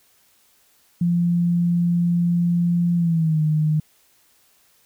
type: tone with pitch glide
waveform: sine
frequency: 172.9 to 154.04 Hz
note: F3 to D#3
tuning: -17 to -17 cents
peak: -16 dBFS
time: 1.01-3.8 s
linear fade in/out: 5 ms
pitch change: -200 cents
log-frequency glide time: 2.96-3.41 s
effects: white hiss -59 dBFS RMS until 4.85 s